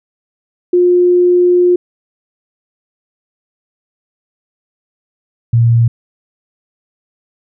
sine tone pair in turn, 356 / 116.79 Hz, F4 / A#2, +33 / +4 cents, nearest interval octave + perfect fifth, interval 1929 cents, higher first, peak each -6 dBFS, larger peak neither, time 0.73-1.76 / 5.53-5.88 s, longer first, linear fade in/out 5 ms, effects none

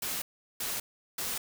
white noise bursts, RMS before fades -34 dBFS, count 3, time 0.02-1.38 s, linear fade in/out 5 ms, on 200 ms, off 380 ms, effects none

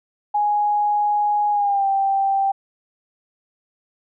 sine tone with pitch glide, 830.6 to 784 Hz, G#5 to G5, 0 to 0 cents, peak -16 dBFS, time 0.34-2.52 s, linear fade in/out 10 ms, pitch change -100 cents, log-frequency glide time 1.51-1.87 s, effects none

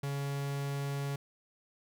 45% pulse tone, 140.3 Hz, C#3, 21 cents sharp, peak -33 dBFS, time 0.03-1.16 s, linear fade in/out 5 ms, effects none

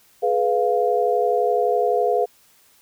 sine chord, F diminished, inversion first, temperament equal with one note detuned, 422.1 / 493.9 / 698.5 Hz, Ab4 / Cb5 / F5, +28 / 0 / 0 cents, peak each -21 dBFS, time 0.22-2.26 s, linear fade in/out 20 ms, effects white hiss -56 dBFS RMS until 2.81 s

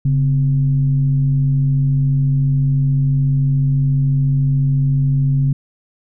sine tone with frequency modulation, 138.59 Hz, C#3, in tune, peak -12 dBFS, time 0.05-5.53 s, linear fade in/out 5 ms, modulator 114 Hz, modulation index 0.35, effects none

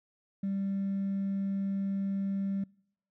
triangle tone with hard clipping, 196 Hz, G3, in tune, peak -29 dBFS, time 0.43-2.64 s, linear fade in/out 5 ms, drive 2 dB, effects noise-tail reverb RT60 0.7 s tail -26 dB re dry

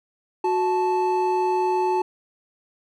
triangle tone pair together, 367.5 / 874.1 Hz, F#4 / A5, -12 / -12 cents, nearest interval octave + minor third, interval 1500 cents, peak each -20 dBFS, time 0.44-2.02 s, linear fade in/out 5 ms, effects none

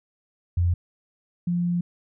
sine tone pair in turn, 87.31 / 174.62 Hz, F2 / F3, 0 / 0 cents, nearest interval octave, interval 1200 cents, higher second, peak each -18 / -21 dBFS, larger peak first, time 0.57-0.74 / 1.47-1.81 s, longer second, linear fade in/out 5 ms, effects none

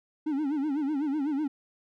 triangle tone with vibrato, 290 Hz, D4, 22 cents flat, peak -24 dBFS, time 0.26-1.48 s, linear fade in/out 10 ms, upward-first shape sine, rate 8 Hz, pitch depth 140 cents each way, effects none

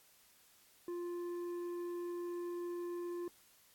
sine tone with tanh clipping, 349.2 Hz, F4, in tune, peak -40 dBFS, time 0.88-3.28 s, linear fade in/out 2 ms, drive 7 dB, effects white hiss -66 dBFS RMS until 3.74 s + AAC 64 kbps

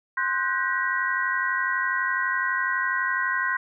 sine tone cluster, 1047 / 1482 / 1574 / 1913 Hz, C6 / F#6 / G6 / A#6, +1 / +2 / +7 / +44 cents, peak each -28 dBFS, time 0.17-3.57 s, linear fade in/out 5 ms, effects none

